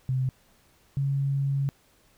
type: tone pair in turn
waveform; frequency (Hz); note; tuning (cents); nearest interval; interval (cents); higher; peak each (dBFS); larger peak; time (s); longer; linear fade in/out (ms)
sine; 130 / 138.45; C3 / C#3; -11 / -2; minor second; 109; second; -23; neither; 0.09-0.29 / 0.97-1.69; second; 0
effects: pink hiss -62 dBFS RMS until 2.17 s